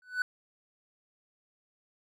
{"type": "tone with exponential growth", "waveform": "triangle", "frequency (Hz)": 1493, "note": "F#6", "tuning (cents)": 15, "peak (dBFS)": -21, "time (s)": [0.02, 0.22], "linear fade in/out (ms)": 2, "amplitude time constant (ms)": 42, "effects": []}